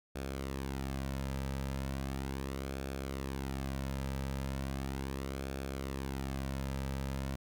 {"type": "tone with flanger", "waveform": "sawtooth", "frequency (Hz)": 67.4, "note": "C#2", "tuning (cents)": -48, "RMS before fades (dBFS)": -38, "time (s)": [0.15, 7.36], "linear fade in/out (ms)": 10, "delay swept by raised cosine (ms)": [1, 2.8], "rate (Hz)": 0.37, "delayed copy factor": -0.5, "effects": []}